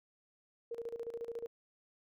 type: tone with tremolo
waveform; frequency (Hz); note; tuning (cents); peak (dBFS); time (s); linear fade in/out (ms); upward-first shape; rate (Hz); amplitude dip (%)
sine; 466.2; A#4; 0; -37; 0.71-1.47; 5; square; 14; 75
effects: none